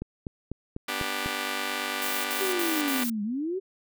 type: click train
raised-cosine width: 3 ms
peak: -20 dBFS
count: 6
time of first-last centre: 0.02-1.261 s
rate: 4.03 Hz
type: chord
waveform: 5% pulse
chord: G major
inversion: first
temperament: just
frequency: 245 / 294 / 392 Hz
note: B3 / D4 / G4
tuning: -14 / +2 / 0 cents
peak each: -23 dBFS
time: 0.88-3.04 s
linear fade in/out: 5 ms
type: noise bursts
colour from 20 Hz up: blue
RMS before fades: -33 dBFS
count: 4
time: 2.02-3.098 s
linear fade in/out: 0 ms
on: 220 ms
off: 66 ms
type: linear two-way sweep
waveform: sine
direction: down then up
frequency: 393.7 to 200.5 to 393.7 Hz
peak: -27 dBFS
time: 2.4-3.6 s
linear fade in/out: 20 ms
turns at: 3.23 s
effects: none